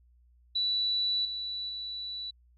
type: tone with level steps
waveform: sine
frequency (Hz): 3951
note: B7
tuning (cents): 0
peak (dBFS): -26 / -33 / -35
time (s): 0.55-2.31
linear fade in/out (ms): 10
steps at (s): 1.25 / 1.69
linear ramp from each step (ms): 2
effects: added 60 Hz sine -59 dBFS peak until 2.57 s

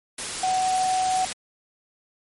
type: tone in noise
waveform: sine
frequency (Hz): 747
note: F#5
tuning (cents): +16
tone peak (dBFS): -20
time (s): 0.43-1.25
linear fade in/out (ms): 5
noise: white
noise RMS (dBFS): -30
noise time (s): 0.18-1.33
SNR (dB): +7
effects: MP3 48 kbps

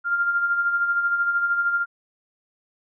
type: tone with tremolo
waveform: sine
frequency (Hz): 1396.9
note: F6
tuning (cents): 0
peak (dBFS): -17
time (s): 0.04-1.86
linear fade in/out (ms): 50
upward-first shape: sine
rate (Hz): 13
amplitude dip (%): 50
effects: none

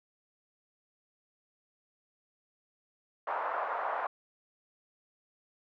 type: band-pass noise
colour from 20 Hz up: white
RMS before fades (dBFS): -34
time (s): 3.27-4.07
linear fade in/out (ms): 5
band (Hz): 620 to 1200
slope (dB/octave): 24
effects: none

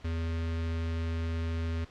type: tone with notch filter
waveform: square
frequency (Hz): 82.41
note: E2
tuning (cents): 0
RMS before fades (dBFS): -32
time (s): 0.04-1.85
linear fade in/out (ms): 10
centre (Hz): 780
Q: 1.5
effects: pink hiss -55 dBFS RMS until 1.9 s + low-pass 4000 Hz 12 dB/octave

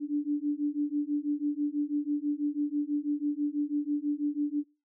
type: beating tone pair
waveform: sine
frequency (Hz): 289.8 / 295.9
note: D4 / D4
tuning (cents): -23 / +13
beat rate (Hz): 6.1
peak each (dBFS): -30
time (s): 0-4.64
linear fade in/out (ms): 50
effects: noise-tail reverb RT60 0.3 s tail -24 dB re dry

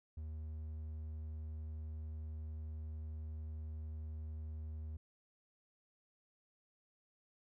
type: tone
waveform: triangle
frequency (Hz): 77.78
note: D#2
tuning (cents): 0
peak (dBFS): -40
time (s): 0.17-4.97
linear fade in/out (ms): 5
effects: none

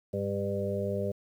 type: harmonic tone with a mistuned harmonic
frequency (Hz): 99.7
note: G2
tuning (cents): +30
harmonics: 1 / 2 / 4 / 5 / 6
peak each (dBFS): -35 / -35 / -35 / -35 / -35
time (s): 0.13-1.12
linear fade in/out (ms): 10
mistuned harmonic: 1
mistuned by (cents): +19
effects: 10-bit

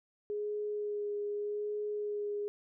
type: tone with vibrato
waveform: sine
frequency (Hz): 415.3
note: G#4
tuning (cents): 0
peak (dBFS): -33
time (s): 0.3-2.48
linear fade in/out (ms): 0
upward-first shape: sine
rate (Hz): 0.83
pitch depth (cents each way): 14
effects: none

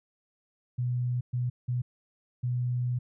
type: tone bursts at uneven times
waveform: sine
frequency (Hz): 123.47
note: B2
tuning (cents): 0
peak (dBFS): -26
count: 4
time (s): 0.78-1.21 / 1.33-1.5 / 1.68-1.82 / 2.43-2.99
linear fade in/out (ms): 10
effects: none

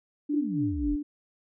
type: tone with tremolo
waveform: sine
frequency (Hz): 293.4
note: D4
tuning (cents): -2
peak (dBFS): -24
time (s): 0.29-1.03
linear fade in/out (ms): 10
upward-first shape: sine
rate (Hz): 3.7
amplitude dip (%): 60
type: exponential sweep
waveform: sine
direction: down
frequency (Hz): 356.9 to 39.1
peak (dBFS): -30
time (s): 0.33-0.96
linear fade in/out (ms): 10
effects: none

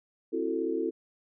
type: chord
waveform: sine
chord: F# half-diminished seventh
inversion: second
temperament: just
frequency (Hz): 266.4 / 333 / 370 / 444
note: C4 / E4 / F#4 / A4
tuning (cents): +31 / +18 / 0 / +16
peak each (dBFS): -36 / -31 / -34 / -32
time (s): 0.32-0.91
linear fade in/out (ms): 20
effects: none

